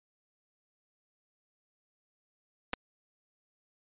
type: clicks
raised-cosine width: 0.3 ms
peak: -16 dBFS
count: 2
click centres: 2.733 / 2.737 s
effects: resampled to 8000 Hz